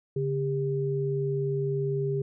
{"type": "tone pair together", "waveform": "sine", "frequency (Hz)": [141.26, 400], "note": ["C#3", "G4"], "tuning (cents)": [33, 35], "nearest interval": "octave + tritone", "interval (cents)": 1802, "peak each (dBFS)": -28, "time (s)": [0.16, 2.22], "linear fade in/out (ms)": 5, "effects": []}